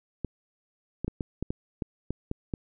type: clicks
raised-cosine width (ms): 3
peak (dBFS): -17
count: 10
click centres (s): 0.247 / 1.046 / 1.08 / 1.208 / 1.426 / 1.505 / 1.822 / 2.106 / 2.314 / 2.538
effects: none